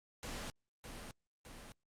pink noise with echo, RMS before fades -44 dBFS, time 0.23-0.5 s, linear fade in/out 0 ms, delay 610 ms, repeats 2, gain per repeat -4 dB, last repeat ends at 1.72 s, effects low-pass 10000 Hz 12 dB/octave + Opus 48 kbps

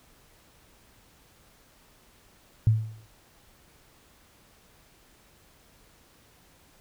sine tone with exponential decay, 110 Hz, A2, in tune, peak -14 dBFS, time 2.67-3.06 s, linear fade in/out 0 ms, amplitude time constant 84 ms, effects pink hiss -59 dBFS RMS until 6.8 s

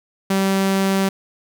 sawtooth tone, 193.6 Hz, G3, 21 cents flat, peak -12 dBFS, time 0.3-1.09 s, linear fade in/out 5 ms, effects none

